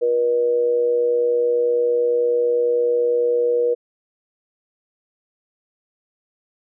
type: tone with amplitude modulation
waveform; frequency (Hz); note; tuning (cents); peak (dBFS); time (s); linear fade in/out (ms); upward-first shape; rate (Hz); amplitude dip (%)
sine; 480.9; B4; -46; -13; 0.01-3.75; 20; sine; 129; 50
effects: none